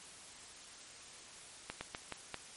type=slowing click train; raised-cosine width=0.3 ms; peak=-23 dBFS; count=5; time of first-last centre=1.7-2.343 s; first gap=110 ms; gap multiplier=1.26; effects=white hiss -53 dBFS RMS until 2.56 s + MP3 48 kbps